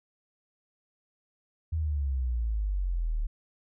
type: exponential sweep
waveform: sine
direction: down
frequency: 82.41 to 36.6 Hz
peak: -26 dBFS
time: 1.72-3.27 s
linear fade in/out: 10 ms
effects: none